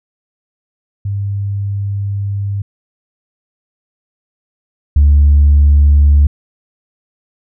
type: tone pair in turn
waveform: sine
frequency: 100 / 72.41 Hz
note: G2 / D2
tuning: +35 / -24 cents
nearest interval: tritone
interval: 559 cents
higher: first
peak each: -15 / -3 dBFS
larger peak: second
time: 1.05-2.62 / 4.96-6.27 s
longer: first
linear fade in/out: 5 ms
effects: tanh soft clip ceiling -2 dBFS